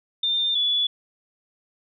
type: tone pair in turn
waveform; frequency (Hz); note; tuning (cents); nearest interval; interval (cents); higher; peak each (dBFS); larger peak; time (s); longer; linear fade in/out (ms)
sine; 3604 / 3430; A7 / A7; +41 / -45; minor second; 86; first; -20 / -19; second; 0.23-0.55 / 0.55-0.87; neither; 5
effects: none